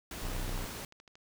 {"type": "noise", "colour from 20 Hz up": "pink", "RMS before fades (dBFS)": -42, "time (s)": [0.11, 0.85], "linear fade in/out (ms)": 2}
{"type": "tone", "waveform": "45% pulse", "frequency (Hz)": 30.87, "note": "B0", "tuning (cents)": 0, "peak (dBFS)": -34, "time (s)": [0.22, 0.66], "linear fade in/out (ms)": 10}
{"type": "click train", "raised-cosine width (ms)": 0.2, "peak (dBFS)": -37, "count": 6, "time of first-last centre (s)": [0.77, 1.155], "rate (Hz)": 13}
{"effects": []}